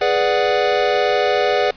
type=chord; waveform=square; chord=G# half-diminished seventh; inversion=none; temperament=equal; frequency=415.3 / 493.9 / 587.3 / 740 Hz; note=G#4 / B4 / D5 / F#5; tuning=0 / 0 / 0 / 0 cents; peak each=-21 dBFS; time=0.01-1.71 s; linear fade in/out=5 ms; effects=pink hiss -43 dBFS RMS until 1.76 s + resampled to 11025 Hz